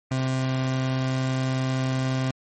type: tone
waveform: 30% pulse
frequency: 130.81 Hz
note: C3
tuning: in tune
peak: -20 dBFS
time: 0.11-2.31 s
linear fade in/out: 5 ms
effects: MP3 32 kbps